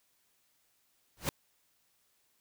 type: noise with exponential growth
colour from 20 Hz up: pink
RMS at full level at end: -28 dBFS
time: 1.17-1.29 s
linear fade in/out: 0 ms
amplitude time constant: 26 ms
effects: white hiss -73 dBFS RMS until 2.4 s